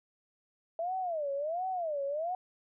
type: tone with vibrato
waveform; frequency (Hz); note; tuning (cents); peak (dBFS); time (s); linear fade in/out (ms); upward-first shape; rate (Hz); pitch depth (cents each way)
sine; 647; E5; -32; -31; 0.79-2.35; 2; sine; 1.4; 270
effects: none